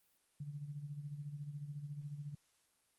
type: tone with tremolo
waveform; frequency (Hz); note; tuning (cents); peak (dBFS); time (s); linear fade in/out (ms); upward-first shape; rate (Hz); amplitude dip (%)
sine; 145.5; D3; -16; -40; 0.4-2.35; 5; sine; 14; 65
effects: white hiss -75 dBFS RMS until 2.98 s + Opus 32 kbps